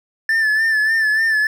triangle tone with vibrato, 1760 Hz, A6, in tune, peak -12 dBFS, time 0.29-1.47 s, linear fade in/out 2 ms, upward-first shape sine, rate 3.4 Hz, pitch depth 50 cents each way, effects none

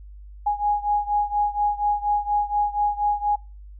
sine beating tone pair, 826 / 830.2 Hz, G#5 / G#5, -10 / -1 cents, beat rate 4.2 Hz, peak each -22 / -24 dBFS, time 0.46-3.36 s, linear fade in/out 10 ms, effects noise-tail reverb RT60 0.3 s tail -24 dB re dry + added 50 Hz sine -39 dBFS peak until 3.79 s

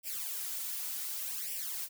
blue noise with flanger, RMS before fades -38 dBFS, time 0.03-1.89 s, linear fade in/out 50 ms, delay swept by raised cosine 0.37 to 4.17 ms, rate 0.67 Hz, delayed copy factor +0.8, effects none

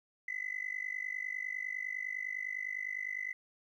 sine tone with amplitude modulation, 2015 Hz, B6, 34 cents sharp, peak -31 dBFS, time 0.28-3.33 s, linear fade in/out 5 ms, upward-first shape sine, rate 49.9 Hz, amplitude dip 95%, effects tanh soft clip ceiling -28 dBFS + 12-bit

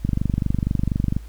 click train, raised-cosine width 5 ms, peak -8 dBFS, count 28, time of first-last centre 0.05-1.166 s, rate 24.2 Hz, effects added 54 Hz sine -35 dBFS peak until 1.28 s + pink hiss -53 dBFS RMS until 1.28 s

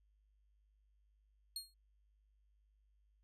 sawtooth tone with exponential decay, 4274 Hz, C8, 36 cents sharp, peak -35 dBFS, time 1.56-1.74 s, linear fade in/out 2 ms, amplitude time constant 38 ms, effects added 51 Hz sine -70 dBFS peak until 3.23 s + resampled to 32000 Hz

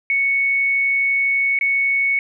sine tone with dropouts, 2217 Hz, C#7, in tune, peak -15 dBFS, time 0.1-2.19 s, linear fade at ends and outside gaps 1 ms, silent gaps 1.589-1.611 s, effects none

